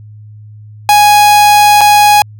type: tone with dropouts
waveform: 45% pulse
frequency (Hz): 830.6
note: G#5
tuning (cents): 0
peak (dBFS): -3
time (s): 0.89-2.22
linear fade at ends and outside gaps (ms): 1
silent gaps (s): 1.809-1.813
effects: added 106 Hz sine -30 dBFS peak until 2.39 s